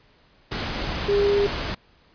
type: tone in noise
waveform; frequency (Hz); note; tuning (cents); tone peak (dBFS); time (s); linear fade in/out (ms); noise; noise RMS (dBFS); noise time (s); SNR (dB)
sine; 404.5; G#4; -46; -17; 1.08-1.47; 10; pink; -28; 0.51-1.75; +8
effects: pink hiss -58 dBFS RMS until 2.14 s + resampled to 11025 Hz